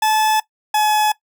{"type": "tone pair in turn", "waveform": "40% pulse", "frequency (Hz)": [866, 850.6], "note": ["A5", "G#5"], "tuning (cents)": [-28, 41], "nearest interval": "unison", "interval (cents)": 31, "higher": "first", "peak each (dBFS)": -13, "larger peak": "neither", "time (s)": [[0.02, 0.4], [0.74, 1.12]], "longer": "neither", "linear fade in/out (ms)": 5, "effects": ["noise-tail reverb RT60 0.1 s tail -18 dB re dry"]}